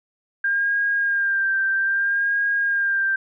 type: tone with vibrato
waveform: sine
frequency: 1600 Hz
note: G6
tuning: 35 cents sharp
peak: -18 dBFS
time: 0.44-3.16 s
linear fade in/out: 5 ms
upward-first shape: sine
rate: 0.62 Hz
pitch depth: 34 cents each way
effects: none